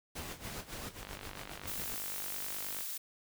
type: noise with tremolo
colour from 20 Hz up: pink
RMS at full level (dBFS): -45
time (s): 0.15-1.95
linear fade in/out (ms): 5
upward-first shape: sine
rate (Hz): 7.4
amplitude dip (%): 70
type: noise bursts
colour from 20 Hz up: pink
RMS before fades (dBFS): -44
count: 3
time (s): 0.16-0.89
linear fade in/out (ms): 5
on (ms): 170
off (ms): 110
type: click train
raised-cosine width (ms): 0.3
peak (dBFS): -28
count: 89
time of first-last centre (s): 1.03-2.808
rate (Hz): 49.5
type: noise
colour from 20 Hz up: blue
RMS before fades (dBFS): -40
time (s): 1.67-2.98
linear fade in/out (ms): 10
effects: none